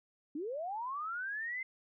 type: linear sweep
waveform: sine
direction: up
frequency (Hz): 273.2 to 2093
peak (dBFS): -36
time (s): 0.35-1.63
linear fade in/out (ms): 5
effects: none